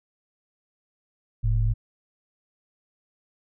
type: tone pair together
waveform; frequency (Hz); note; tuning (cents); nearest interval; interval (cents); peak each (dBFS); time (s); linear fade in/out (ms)
sine; 43.65 / 110; F1 / A2; 0 / 0; octave + major third; 1600; -22; 1.43-1.74; 20
effects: none